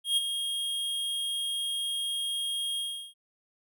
square tone with ADSR envelope, 3252 Hz, G#7, 37 cents flat, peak -22 dBFS, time 0.04-3.14 s, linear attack 130 ms, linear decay 23 ms, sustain -8 dB, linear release 360 ms, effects none

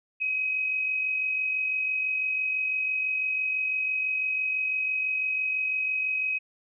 sine tone pair together, 2489 / 2535 Hz, D#7 / D#7, 0 / +32 cents, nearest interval unison, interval 32 cents, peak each -37 / -25 dBFS, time 0.2-6.39 s, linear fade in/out 20 ms, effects none

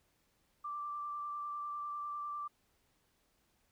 sine tone with vibrato, 1174.7 Hz, D6, in tune, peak -38 dBFS, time 0.64-2.48 s, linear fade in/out 10 ms, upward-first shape square, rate 10 Hz, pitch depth 10 cents each way, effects pink hiss -75 dBFS RMS until 3.71 s

